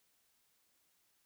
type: silence
effects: white hiss -75 dBFS RMS until 1.25 s